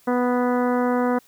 harmonic tone, 246.9 Hz, B3, in tune, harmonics 1 / 2 / 3 / 4 / 5 / 6 / 7 / 8, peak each -21 / -23 / -28 / -29 / -32 / -34 / -40 / -41 dBFS, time 0.07-1.19 s, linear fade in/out 10 ms, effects white hiss -56 dBFS RMS until 1.27 s

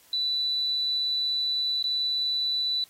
sine tone with dropouts, 3973 Hz, B7, 10 cents sharp, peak -24 dBFS, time 0.13-2.84 s, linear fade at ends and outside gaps 2 ms, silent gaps 1.827-1.84 s, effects white hiss -57 dBFS RMS until 2.89 s + AAC 48 kbps

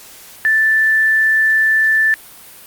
sine tone, 1762 Hz, A6, 2 cents sharp, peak -10 dBFS, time 0.45-2.14 s, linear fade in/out 0 ms, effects white hiss -39 dBFS RMS until 2.66 s + Opus 48 kbps

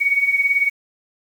sine tone with tremolo, 2239 Hz, C#7, 17 cents sharp, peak -11 dBFS, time 0-0.7 s, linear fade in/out 20 ms, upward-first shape triangle, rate 18 Hz, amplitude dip 80%, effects 7-bit

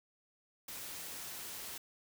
white noise, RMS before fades -45 dBFS, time 0.68-1.78 s, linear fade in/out 5 ms, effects none

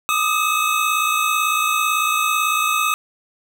square tone cluster, 1206 / 1264 / 2575 Hz, D6 / D#6 / E7, +46 / +27 / -41 cents, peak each -22 dBFS, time 0.09-2.94 s, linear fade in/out 0 ms, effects none

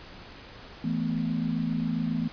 sine chord, E suspended fourth, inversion none, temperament just, 164.81 / 219.8 / 247.2 Hz, E3 / A3 / B3, 0 / -2 / +2 cents, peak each -30 dBFS, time 0.84-2.28 s, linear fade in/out 5 ms, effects pink hiss -46 dBFS RMS until 2.32 s + resampled to 11025 Hz

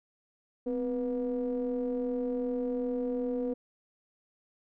triangle ring-modulated tone, 116.9 Hz, A#2, 5 cents sharp, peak -24 dBFS, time 0.66-3.54 s, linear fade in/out 10 ms, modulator 372 Hz, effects none

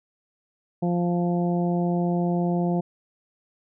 harmonic tone, 174.61 Hz, F3, in tune, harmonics 1 / 2 / 3 / 4 / 5, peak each -22 / -28 / -33 / -31 / -39 dBFS, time 0.82-2.81 s, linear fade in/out 10 ms, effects none

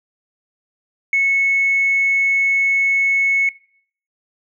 sine tone, 2200 Hz, C#7, 14 cents flat, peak -12 dBFS, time 1.13-3.49 s, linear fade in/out 2 ms, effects noise-tail reverb RT60 0.6 s tail -23 dB re dry + tanh soft clip ceiling -8 dBFS

